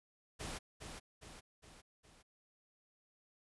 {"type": "noise with echo", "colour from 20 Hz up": "pink", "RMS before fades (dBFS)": -44, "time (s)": [0.39, 0.59], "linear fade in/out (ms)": 20, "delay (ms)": 410, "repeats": 4, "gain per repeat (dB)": -5, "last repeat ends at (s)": 2.23, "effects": ["resampled to 24000 Hz"]}